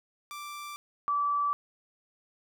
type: tone pair in turn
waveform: sawtooth / sine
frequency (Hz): 1174.7 / 1156.5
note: D6 / D6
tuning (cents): 0 / -27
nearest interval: unison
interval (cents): 27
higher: first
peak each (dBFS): -35 / -25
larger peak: second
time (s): 0.31-0.76 / 1.08-1.53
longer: neither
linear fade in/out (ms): 0
effects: none